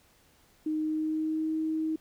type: tone with pitch glide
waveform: sine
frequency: 310 to 316.1 Hz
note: D#4 to D#4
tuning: -6 to +27 cents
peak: -27 dBFS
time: 0.66-1.96 s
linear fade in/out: 5 ms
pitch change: +33 cents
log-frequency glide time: 0.78-1.53 s
effects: pink hiss -63 dBFS RMS until 2 s